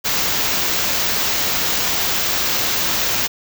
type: band-stop noise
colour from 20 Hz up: white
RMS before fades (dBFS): -19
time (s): 0.04-3.28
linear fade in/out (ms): 20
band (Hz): 7200 to 14000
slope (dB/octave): 48
effects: none